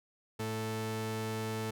sawtooth tone pair together, 110 / 220 Hz, A2 / A3, 0 / 0 cents, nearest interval octave, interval 1200 cents, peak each -33 / -31 dBFS, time 0.39-1.71 s, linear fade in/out 10 ms, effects none

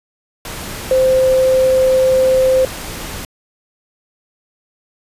sine tone in noise, 520 Hz, C5, 11 cents flat, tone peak -9 dBFS, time 0.91-2.65 s, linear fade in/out 2 ms, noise pink, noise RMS -27 dBFS, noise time 0.45-3.25 s, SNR +15 dB, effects resampled to 32000 Hz

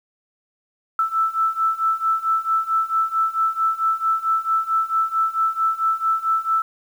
sine beating tone pair, 1318.5 / 1323 Hz, E6 / E6, 0 / +6 cents, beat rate 4.5 Hz, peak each -22 / -20 dBFS, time 0.99-6.62 s, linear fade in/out 2 ms, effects 8-bit

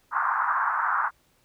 pink band-pass noise, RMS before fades -25 dBFS, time 0.11-1.11 s, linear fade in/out 50 ms, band 920 to 1500 Hz, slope 48 dB/octave, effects pink hiss -65 dBFS RMS until 1.44 s

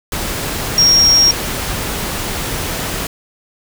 sine tone in noise, 5588 Hz, F8, in tune, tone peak -7 dBFS, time 0.78-1.31 s, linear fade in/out 2 ms, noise pink, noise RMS -21 dBFS, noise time 0.12-3.07 s, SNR +11 dB, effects none

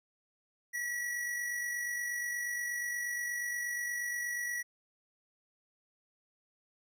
square tone with amplitude modulation, 1933 Hz, B6, 38 cents flat, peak -33 dBFS, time 0.73-4.63 s, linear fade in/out 20 ms, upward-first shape sine, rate 48.4 Hz, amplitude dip 35%, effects none

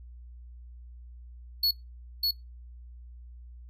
square tone with echo, 4385 Hz, C#8, 20 cents flat, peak -23 dBFS, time 1.63-1.71 s, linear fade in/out 5 ms, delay 600 ms, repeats 1, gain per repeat -2 dB, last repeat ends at 2.31 s, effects noise-tail reverb RT60 0.2 s tail -22 dB re dry + added 60 Hz sine -44 dBFS peak until 3.69 s

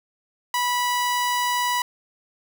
sawtooth tone, 981 Hz, B5, 12 cents flat, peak -17 dBFS, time 0.54-1.82 s, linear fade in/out 2 ms, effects none

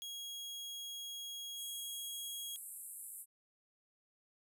sawtooth tone, 3300 Hz, G#7, 12 cents flat, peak -40 dBFS, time 0.02-2.56 s, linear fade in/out 0 ms
white band-pass noise, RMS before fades -49 dBFS, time 1.55-3.26 s, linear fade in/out 50 ms, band 7900 to 13000 Hz, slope 96 dB/octave
effects none

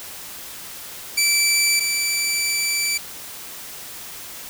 15% pulse tone pair in turn, 2324 / 2324 Hz, D7 / D7, -19 / -19 cents, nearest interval unison, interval 0 cents, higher neither, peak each -9 / -13 dBFS, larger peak first, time 1.17-1.8 / 1.8-2.98 s, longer second, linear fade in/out 10 ms, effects white hiss -36 dBFS RMS until 4.49 s

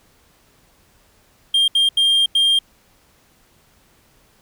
triangle tone bursts at uneven times, 3202 Hz, G7, 36 cents sharp, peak -11 dBFS, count 4, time 1.54-1.68 / 1.75-1.89 / 1.97-2.26 / 2.35-2.59 s, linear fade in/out 5 ms, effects pink hiss -56 dBFS RMS until 4.41 s

